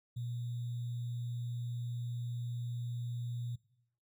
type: tone with sample-and-hold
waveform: sine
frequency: 120 Hz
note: B2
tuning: 49 cents flat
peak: -36 dBFS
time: 0.16-3.56 s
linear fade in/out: 10 ms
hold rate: 3675 Hz
effects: noise-tail reverb RT60 0.8 s tail -21 dB re dry